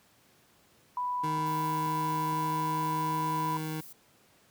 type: tone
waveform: sine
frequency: 989 Hz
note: B5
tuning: 2 cents sharp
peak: -29 dBFS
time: 0.97-3.57 s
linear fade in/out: 2 ms
type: tone with pitch glide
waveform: 25% pulse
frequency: 155.56 to 156.55 Hz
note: D#3 to D#3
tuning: 0 to +11 cents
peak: -29 dBFS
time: 1.23-3.81 s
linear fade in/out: 10 ms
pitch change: +11 cents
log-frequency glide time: 1.37-3.36 s
type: clicks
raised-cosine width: 3 ms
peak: -36 dBFS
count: 4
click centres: 1.241 / 1.383 / 1.865 / 2.329 s
type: noise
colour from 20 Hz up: violet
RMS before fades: -48 dBFS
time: 1.46-3.93 s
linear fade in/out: 5 ms
effects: pink hiss -63 dBFS RMS until 4.5 s + high-pass 100 Hz 12 dB/octave